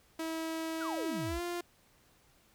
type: tone with pitch glide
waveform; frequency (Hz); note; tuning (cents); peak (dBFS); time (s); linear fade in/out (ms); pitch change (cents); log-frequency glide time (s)
sawtooth; 323.5 to 348.7; E4 to F4; -32 to -3; -31; 0.19-1.61; 5; +129; 1.25-1.41
type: exponential sweep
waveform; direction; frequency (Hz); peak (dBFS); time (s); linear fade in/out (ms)
sine; down; 1629 to 51; -37; 0.8-1.4; 20
effects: pink hiss -66 dBFS RMS until 2.54 s